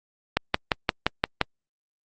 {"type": "click train", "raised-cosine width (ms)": 0.3, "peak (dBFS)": -3, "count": 7, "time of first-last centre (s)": [0.37, 1.413], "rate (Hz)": 5.75, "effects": ["Opus 48 kbps"]}